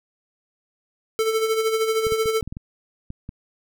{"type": "tone with tremolo", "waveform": "square", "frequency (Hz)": 442.8, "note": "A4", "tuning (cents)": 11, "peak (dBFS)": -18, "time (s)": [1.19, 2.41], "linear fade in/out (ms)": 0, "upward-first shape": "sine", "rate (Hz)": 13, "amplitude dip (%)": 55}
{"type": "clicks", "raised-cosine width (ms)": 5, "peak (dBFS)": -21, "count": 9, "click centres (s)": [2.068, 2.122, 2.258, 2.427, 2.476, 2.525, 2.569, 3.104, 3.291]}
{"effects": []}